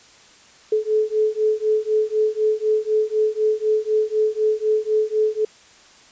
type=beating tone pair; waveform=sine; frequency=429.2 / 433.2 Hz; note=A4 / A4; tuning=-43 / -27 cents; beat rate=4 Hz; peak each=-20 / -20 dBFS; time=0.72-5.45 s; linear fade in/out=5 ms; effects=white hiss -49 dBFS RMS until 6.11 s + resampled to 16000 Hz